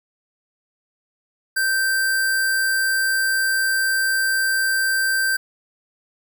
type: tone with sample-and-hold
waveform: sine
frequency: 1559 Hz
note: G6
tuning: 10 cents flat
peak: -17 dBFS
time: 1.56-5.37 s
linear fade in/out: 10 ms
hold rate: 6300 Hz
effects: none